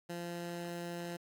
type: tone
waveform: 15% pulse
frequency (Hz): 172.6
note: F3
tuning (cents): -20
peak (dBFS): -33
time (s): 0.09-1.17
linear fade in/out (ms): 10
effects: AAC 64 kbps